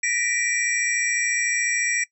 sine tone cluster, 1855 / 1969 / 2357 / 5730 / 7720 Hz, A#6 / B6 / D7 / F8 / B8, -9 / -6 / +6 / +44 / -40 cents, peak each -30 / -27 / -25 / -27 / -28 dBFS, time 0.03-2.04 s, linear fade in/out 5 ms, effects noise-tail reverb RT60 0.1 s tail -21 dB re dry

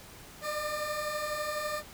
20% pulse beating tone pair, 592 / 604 Hz, D5 / D5, +14 / +48 cents, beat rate 12 Hz, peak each -34 / -28 dBFS, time 0.41-1.83 s, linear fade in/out 50 ms, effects pink hiss -50 dBFS RMS until 1.93 s

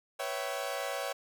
sawtooth chord, C# half-diminished seventh, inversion third, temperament equal with one note detuned, 493.9 / 554.4 / 659.3 / 768.7 Hz, B4 / C#5 / E5 / G5, 0 / 0 / 0 / -34 cents, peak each -38 / -33 / -36 / -36 dBFS, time 0.19-1.13 s, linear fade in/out 10 ms, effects none

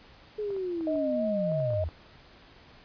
sine linear sweep, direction down, 430 to 73.7 Hz, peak -29 dBFS, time 0.38-1.89 s, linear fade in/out 10 ms
clicks, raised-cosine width 1 ms, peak -33 dBFS, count 9, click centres 0.505 / 0.565 / 0.809 / 0.957 / 1.518 / 1.602 / 1.705 / 1.735 / 1.889 s
sine tone with vibrato, 622.3 Hz, D#5, in tune, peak -27 dBFS, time 0.87-1.84 s, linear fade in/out 2 ms, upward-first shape sine, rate 3.2 Hz, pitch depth 37 cents each way
effects pink hiss -54 dBFS RMS until 2.84 s + resampled to 11025 Hz

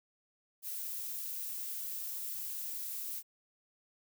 violet noise, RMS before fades -40 dBFS, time 0.62-3.23 s, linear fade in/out 50 ms, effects none

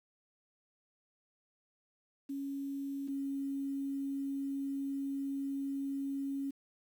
sine tone pair in turn, 277.2 / 275.6 Hz, C#4 / C#4, 0 / -10 cents, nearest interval unison, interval 10 cents, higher first, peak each -36 / -34 dBFS, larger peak second, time 2.29-3.08 / 3.08-6.51 s, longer second, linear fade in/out 10 ms, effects 10-bit

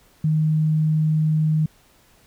sine tone, 155.6 Hz, D#3, in tune, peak -16 dBFS, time 0.24-1.66 s, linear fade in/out 5 ms, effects pink hiss -56 dBFS RMS until 2.26 s

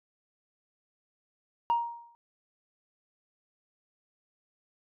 sine tone with exponential decay, 939 Hz, A#5, 12 cents sharp, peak -19 dBFS, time 1.7-2.15 s, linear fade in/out 0 ms, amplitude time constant 97 ms, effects tanh soft clip ceiling -20 dBFS

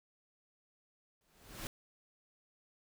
pink noise with exponential growth, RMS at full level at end -40 dBFS, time 1.21-1.67 s, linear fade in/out 1 ms, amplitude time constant 100 ms, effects none

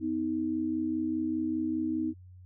sine tone pair together, 250 / 315 Hz, B3 / D#4, +21 / +21 cents, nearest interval major third, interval 400 cents, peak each -33 / -29 dBFS, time 0-2.14 s, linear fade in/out 50 ms, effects added 91 Hz sine -48 dBFS peak until 2.45 s

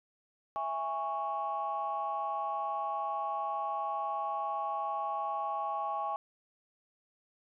sine chord, C# minor, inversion first, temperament equal with one note detuned, 659.3 / 821.5 / 1108.7 Hz, E5 / G#5 / C#6, 0 / -19 / 0 cents, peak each -39 / -34 / -35 dBFS, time 0.56-6.16 s, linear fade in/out 0 ms, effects tanh soft clip ceiling -24 dBFS

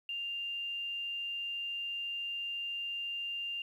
sine tone, 2794 Hz, F7, in tune, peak -35 dBFS, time 0.09-3.62 s, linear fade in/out 2 ms, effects 11-bit

